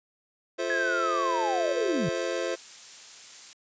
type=chord; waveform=square; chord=F major seventh; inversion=none; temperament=just; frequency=349.2 / 436.5 / 523.8 / 654.8 Hz; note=F4 / A4 / C5 / E5; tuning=0 / -14 / +2 / -12 cents; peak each=-34 / -36 / -32 / -36 dBFS; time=0.58-2.56 s; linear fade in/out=20 ms
type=linear sweep; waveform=sine; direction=down; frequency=1701 to 138.59 Hz; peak=-26 dBFS; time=0.7-2.09 s; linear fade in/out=0 ms
type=noise; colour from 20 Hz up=blue; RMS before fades=-41 dBFS; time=2.15-3.53 s; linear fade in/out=0 ms
effects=resampled to 16000 Hz